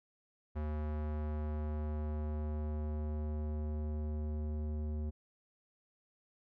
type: tone with low-pass filter sweep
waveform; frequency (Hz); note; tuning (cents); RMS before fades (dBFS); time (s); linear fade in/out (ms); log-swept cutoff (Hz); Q
square; 75.9; D#2; -42; -37; 0.55-5.11; 20; 1400 to 400; 0.7
effects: none